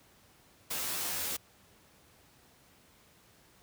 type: noise with comb filter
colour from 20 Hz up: white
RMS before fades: -35 dBFS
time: 0.7-1.37 s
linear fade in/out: 10 ms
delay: 13 ms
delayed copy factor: +0.95
effects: pink hiss -62 dBFS RMS until 3.62 s + high-pass 60 Hz 12 dB/octave